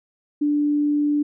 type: tone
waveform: sine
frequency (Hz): 293.7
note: D4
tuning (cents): 0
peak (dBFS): -17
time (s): 0.41-1.23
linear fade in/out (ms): 10
effects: none